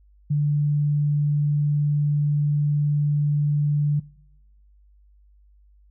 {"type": "tone", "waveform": "sine", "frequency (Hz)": 146.83, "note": "D3", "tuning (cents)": 0, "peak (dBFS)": -18, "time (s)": [0.3, 4], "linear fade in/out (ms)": 10, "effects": ["noise-tail reverb RT60 0.9 s tail -23 dB re dry", "added 50 Hz sine -52 dBFS peak until 5.9 s"]}